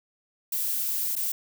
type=noise with dropouts; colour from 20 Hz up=violet; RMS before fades=-28 dBFS; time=0.52-1.32 s; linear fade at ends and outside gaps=5 ms; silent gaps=1.155-1.163 s; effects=none